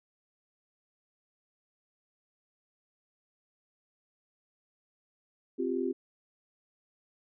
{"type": "chord", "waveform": "sine", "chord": "C suspended fourth", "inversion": "none", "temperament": "equal", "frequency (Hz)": [261.6, 349.2, 392], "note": ["C4", "F4", "G4"], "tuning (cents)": [0, 0, 0], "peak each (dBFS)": -33, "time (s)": [5.58, 5.93], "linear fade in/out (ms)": 20, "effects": []}